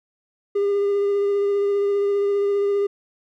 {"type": "tone with vibrato", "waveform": "triangle", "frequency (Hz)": 403, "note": "G4", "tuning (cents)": 48, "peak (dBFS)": -15, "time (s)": [0.55, 2.87], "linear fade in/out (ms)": 10, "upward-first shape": "sine", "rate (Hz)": 15, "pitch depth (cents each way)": 15, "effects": ["tanh soft clip ceiling -11 dBFS"]}